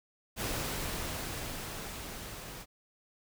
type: noise with level ramp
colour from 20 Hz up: pink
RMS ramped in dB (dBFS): -34 to -45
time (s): 0.36-2.66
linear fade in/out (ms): 50
effects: none